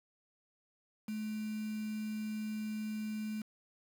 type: tone with quantisation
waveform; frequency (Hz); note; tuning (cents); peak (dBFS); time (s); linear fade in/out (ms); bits
sine; 214.8; A3; -41; -36; 1.08-3.42; 5; 8
effects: none